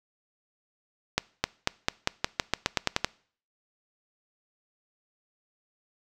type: accelerating click train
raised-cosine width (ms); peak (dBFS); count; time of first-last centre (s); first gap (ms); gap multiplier
0.2; -5; 13; 1.18-3.046; 260; 0.9
effects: noise-tail reverb RT60 0.5 s tail -23 dB re dry